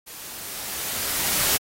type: noise with level ramp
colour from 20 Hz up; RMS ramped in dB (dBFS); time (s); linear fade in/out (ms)
white; -40 to -20; 0.06-1.58; 20
effects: AAC 48 kbps